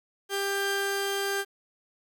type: tone pair together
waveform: sawtooth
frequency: 396.8 / 1586 Hz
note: G4 / G6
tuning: +21 / +20 cents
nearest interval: 2 octaves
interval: 2399 cents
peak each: -25 / -27 dBFS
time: 0.29-1.45 s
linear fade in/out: 50 ms
effects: 10-bit